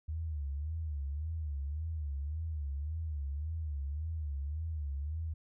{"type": "tone with vibrato", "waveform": "sine", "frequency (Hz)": 75.2, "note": "D2", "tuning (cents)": 42, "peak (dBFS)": -34, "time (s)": [0.08, 5.34], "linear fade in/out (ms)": 10, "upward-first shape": "sine", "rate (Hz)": 1.8, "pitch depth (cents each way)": 140, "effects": []}